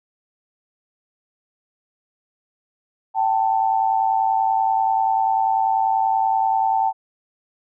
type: tone pair together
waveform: sine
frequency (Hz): 774.7 / 885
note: G5 / A5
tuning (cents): -21 / +10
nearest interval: major second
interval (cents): 231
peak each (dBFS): -19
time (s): 3.14-6.93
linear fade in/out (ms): 50
effects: none